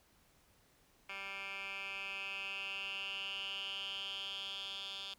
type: tone with band-pass filter sweep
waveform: 10% pulse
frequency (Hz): 196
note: G3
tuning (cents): 0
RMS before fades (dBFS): -43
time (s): 1.09-5.14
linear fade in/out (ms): 5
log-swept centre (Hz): 2200 to 3600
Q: 6.9
effects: pink hiss -69 dBFS RMS until 5.18 s